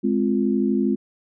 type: chord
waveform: sine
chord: F minor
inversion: first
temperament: just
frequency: 209.5 / 261.9 / 349.2 Hz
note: Ab3 / C4 / F4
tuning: +15 / +2 / 0 cents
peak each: -21 / -22 / -24 dBFS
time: 0.03-0.96 s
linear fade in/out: 20 ms
effects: none